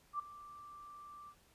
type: tone with ADSR envelope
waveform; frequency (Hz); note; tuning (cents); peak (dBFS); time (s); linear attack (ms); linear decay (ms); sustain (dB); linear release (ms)
sine; 1174.7; D6; 0; -33; 0.13-1.35; 63; 7; -17; 67
effects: pink hiss -68 dBFS RMS until 1.54 s + resampled to 32000 Hz